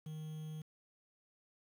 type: tone with quantisation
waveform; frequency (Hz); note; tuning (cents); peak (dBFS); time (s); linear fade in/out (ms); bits
triangle; 155.56; D#3; 0; -40; 0.06-0.62; 5; 10
effects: none